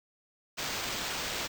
white noise with sample-and-hold, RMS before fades -35 dBFS, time 0.57-1.48 s, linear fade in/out 20 ms, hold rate 11025 Hz, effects none

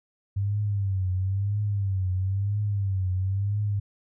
sine tone with vibrato, 98 Hz, G2, in tune, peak -23 dBFS, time 0.36-3.8 s, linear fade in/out 10 ms, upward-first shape triangle, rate 1 Hz, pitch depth 120 cents each way, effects none

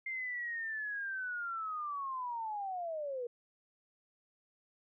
sine linear sweep, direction down, 2107 to 469.1 Hz, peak -36 dBFS, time 0.06-3.27 s, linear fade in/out 5 ms, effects none

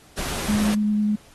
pink noise, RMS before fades -29 dBFS, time 0.17-0.75 s, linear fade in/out 10 ms
sine tone with vibrato, 210.1 Hz, G#3, 20 cents sharp, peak -18 dBFS, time 0.48-1.16 s, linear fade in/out 10 ms, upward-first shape triangle, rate 10 Hz, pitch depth 12 cents each way
effects pink hiss -52 dBFS RMS until 1.34 s + AAC 32 kbps

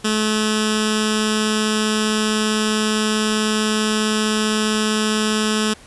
10% pulse tone with notch filter, 215.4 Hz, A3, 37 cents flat, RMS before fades -19 dBFS, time 0.04-5.74 s, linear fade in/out 10 ms, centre 740 Hz, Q 0.53, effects pink hiss -45 dBFS RMS until 5.86 s + resampled to 24000 Hz

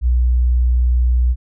sine tone, 61.2 Hz, B1, 15 cents flat, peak -11 dBFS, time 0.01-1.36 s, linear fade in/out 50 ms, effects none

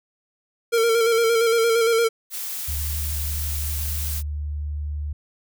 square tone with vibrato, 458.7 Hz, A#4, 28 cents flat, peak -17 dBFS, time 0.72-2.09 s, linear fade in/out 20 ms, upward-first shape square, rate 8.7 Hz, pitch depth 31 cents each way
blue noise, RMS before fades -30 dBFS, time 2.3-4.23 s, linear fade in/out 50 ms
sine tone, 74 Hz, D2, 14 cents sharp, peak -25 dBFS, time 2.68-5.13 s, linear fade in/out 5 ms
effects none

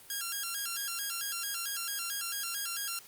5% pulse tone with vibrato, 1498 Hz, F#6, 21 cents sharp, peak -23 dBFS, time 0.1-2.99 s, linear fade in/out 2 ms, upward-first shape square, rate 4.5 Hz, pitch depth 150 cents each way, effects white hiss -54 dBFS RMS until 3.07 s + Opus 32 kbps

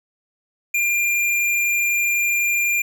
square tone, 2396 Hz, D7, 34 cents sharp, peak -18 dBFS, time 0.74-2.82 s, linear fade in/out 5 ms, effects none

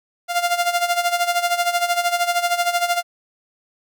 sawtooth tone with tremolo, 698.5 Hz, F5, in tune, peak -11 dBFS, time 0.28-3.03 s, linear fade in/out 50 ms, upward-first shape sine, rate 13 Hz, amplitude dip 75%, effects none

